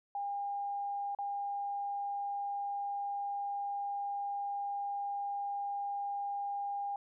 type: tone with dropouts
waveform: sine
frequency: 806 Hz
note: G5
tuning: 48 cents sharp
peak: -34 dBFS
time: 0.15-6.96 s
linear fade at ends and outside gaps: 2 ms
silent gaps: 1.149-1.187 s
effects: none